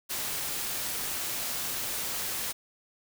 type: noise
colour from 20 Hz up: white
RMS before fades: -33 dBFS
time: 0.09-2.53 s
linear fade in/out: 20 ms
effects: none